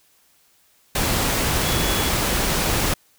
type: tone in noise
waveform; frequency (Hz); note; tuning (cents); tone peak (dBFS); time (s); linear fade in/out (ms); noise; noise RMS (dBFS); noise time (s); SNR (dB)
sine; 3385; G#7; +32; -30; 1.65-2.1; 5; pink; -21; 0.95-2.94; -12
effects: white hiss -59 dBFS RMS until 3.18 s